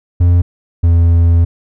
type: tone pair in turn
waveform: triangle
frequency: 87.4 / 84.57 Hz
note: F2 / E2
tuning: +2 / +45 cents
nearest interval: minor second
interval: 57 cents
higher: first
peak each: -4 dBFS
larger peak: neither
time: 0.2-0.42 / 0.83-1.45 s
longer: second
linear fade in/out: 10 ms
effects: none